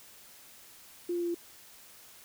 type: tone with pitch steps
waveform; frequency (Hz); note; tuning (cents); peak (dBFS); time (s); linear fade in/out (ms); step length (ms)
sine; 349.5 / 347.3 / 345.1 / 342.9; F4 / F4 / F4 / F4; +1 / -10 / -21 / -32; -29; 1.09-1.346; 5; 64
effects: white hiss -54 dBFS RMS until 2.24 s